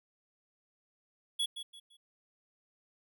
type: tone with echo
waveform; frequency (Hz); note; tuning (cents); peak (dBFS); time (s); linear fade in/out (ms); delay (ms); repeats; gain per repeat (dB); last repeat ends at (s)
square; 3371; G#7; +25; -30; 1.39-1.46; 10; 170; 3; -10; 1.97
effects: none